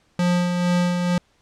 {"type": "tone with tremolo", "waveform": "square", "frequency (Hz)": 177, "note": "F3", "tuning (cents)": 23, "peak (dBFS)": -17, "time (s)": [0.19, 1.18], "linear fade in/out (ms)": 2, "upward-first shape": "sine", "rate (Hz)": 2.2, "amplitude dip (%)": 40, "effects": ["pink hiss -62 dBFS RMS until 1.41 s", "low-pass 7000 Hz 12 dB/octave"]}